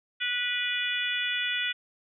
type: harmonic tone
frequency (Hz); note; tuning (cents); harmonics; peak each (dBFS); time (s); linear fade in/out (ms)
490; B4; -14; 3 / 4 / 5 / 6 / 7; -33 / -33 / -33 / -33 / -33; 0.2-1.73; 20
effects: none